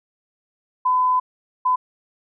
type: tone bursts at uneven times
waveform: sine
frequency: 1009 Hz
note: B5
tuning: 37 cents sharp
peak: -15 dBFS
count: 2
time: 0.85-1.2 / 1.65-1.76 s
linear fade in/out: 10 ms
effects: none